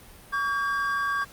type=tone pair together; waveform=triangle; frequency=1134.9 / 1608 Hz; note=C#6 / G6; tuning=+40 / +44 cents; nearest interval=tritone; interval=604 cents; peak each=-25 dBFS; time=0.32-1.25 s; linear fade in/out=20 ms; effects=pink hiss -49 dBFS RMS until 1.32 s + Opus 32 kbps